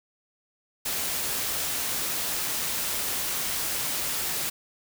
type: noise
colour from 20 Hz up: white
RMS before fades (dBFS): -29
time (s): 0.85-4.5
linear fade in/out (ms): 10
effects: none